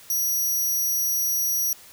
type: tone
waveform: 10% pulse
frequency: 5790 Hz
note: F#8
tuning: 38 cents flat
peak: -16 dBFS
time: 0.1-1.73 s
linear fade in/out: 2 ms
effects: white hiss -48 dBFS RMS until 1.92 s